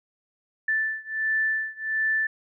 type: beating tone pair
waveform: sine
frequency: 1760 / 1761.4 Hz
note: A6 / A6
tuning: 0 / +1 cents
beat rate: 1.4 Hz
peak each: -26 / -27 dBFS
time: 0.68-2.27 s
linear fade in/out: 5 ms
effects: none